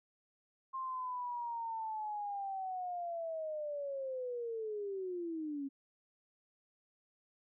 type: linear sweep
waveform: sine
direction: down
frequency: 1063 to 270 Hz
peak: -37 dBFS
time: 0.73-5.69 s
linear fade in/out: 20 ms
effects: none